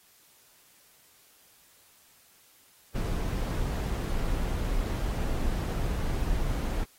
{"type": "noise", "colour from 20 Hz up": "brown", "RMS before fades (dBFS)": -29, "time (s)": [2.94, 6.85], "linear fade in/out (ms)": 20, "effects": ["white hiss -60 dBFS RMS until 6.98 s", "AAC 48 kbps"]}